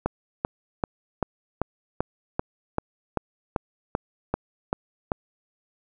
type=click train; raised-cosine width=1 ms; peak=-9 dBFS; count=14; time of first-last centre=0.06-5.118 s; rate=2.57 Hz; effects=none